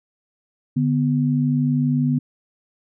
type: tone pair together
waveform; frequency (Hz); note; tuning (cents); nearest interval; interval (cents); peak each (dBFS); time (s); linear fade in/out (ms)
sine; 146.83 / 246.9; D3 / B3; 0 / 0; major sixth; 900; -19; 0.76-2.19; 10
effects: none